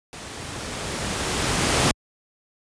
pink noise with level ramp, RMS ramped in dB -37 to -18 dBFS, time 0.13-1.91 s, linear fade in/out 0 ms, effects high-pass 60 Hz 12 dB/octave + resampled to 22050 Hz

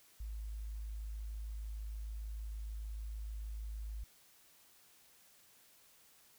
sine tone, 53.3 Hz, G#1, 46 cents sharp, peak -40 dBFS, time 0.2-4.04 s, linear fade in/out 5 ms, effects white hiss -65 dBFS RMS until 6.38 s

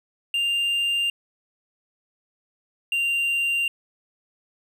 triangle tone pair in turn, 2794 / 2778 Hz, F7 / F7, 0 / -10 cents, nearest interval unison, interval 10 cents, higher first, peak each -19 dBFS, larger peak neither, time 0.34-1.1 / 2.92-3.68 s, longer neither, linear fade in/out 2 ms, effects none

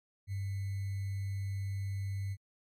sine tone with sample-and-hold, 98 Hz, G2, in tune, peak -33 dBFS, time 0.27-2.37 s, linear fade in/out 50 ms, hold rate 2100 Hz, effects MP3 64 kbps

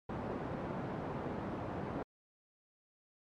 pink band-pass noise, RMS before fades -40 dBFS, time 0.09-2.03 s, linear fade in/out 5 ms, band 110 to 940 Hz, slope 12 dB/octave, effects MP3 64 kbps

